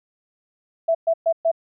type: tone bursts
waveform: sine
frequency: 660 Hz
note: E5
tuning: 2 cents sharp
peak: -15 dBFS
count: 4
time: 0.88-1.516 s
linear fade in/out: 10 ms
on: 69 ms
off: 120 ms
effects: none